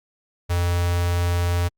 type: tone with notch filter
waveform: square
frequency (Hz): 87.31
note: F2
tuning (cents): 0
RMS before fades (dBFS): -21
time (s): 0.49-1.69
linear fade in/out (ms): 20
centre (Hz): 230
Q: 1.1
effects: Opus 48 kbps